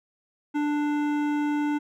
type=tone with hard clipping; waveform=sine; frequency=294.9 Hz; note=D4; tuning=7 cents sharp; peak=-25 dBFS; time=0.54-1.79 s; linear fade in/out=20 ms; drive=14 dB; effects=none